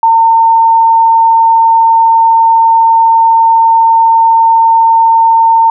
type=tone; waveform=sine; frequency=908 Hz; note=A#5; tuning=46 cents flat; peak=-3 dBFS; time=0.03-5.7 s; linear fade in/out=2 ms; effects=none